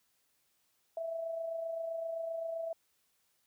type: tone with amplitude modulation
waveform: sine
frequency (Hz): 659.3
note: E5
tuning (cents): 0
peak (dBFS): -33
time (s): 0.97-2.73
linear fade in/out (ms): 2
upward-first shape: sine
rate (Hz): 27.7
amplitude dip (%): 45
effects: white hiss -75 dBFS RMS until 3.46 s